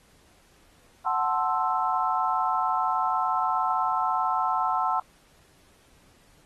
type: chord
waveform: sine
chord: F# half-diminished seventh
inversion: none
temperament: equal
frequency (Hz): 740 / 880 / 1046.5 / 1318.5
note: F#5 / A5 / C6 / E6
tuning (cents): 0 / 0 / 0 / 0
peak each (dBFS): -28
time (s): 1.06-5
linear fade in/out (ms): 5
effects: pink hiss -60 dBFS RMS until 6.45 s + AAC 32 kbps